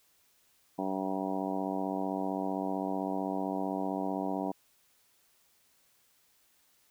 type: harmonic tone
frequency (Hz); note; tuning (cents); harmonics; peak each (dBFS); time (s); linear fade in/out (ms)
95.6; G2; -43; 2 / 3 / 4 / 5 / 6 / 7 / 8 / 9 / 10; -38 / -35 / -41 / -43 / -43 / -39 / -39 / -46 / -42; 0.78-4.52; 10
effects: white hiss -68 dBFS RMS until 6.9 s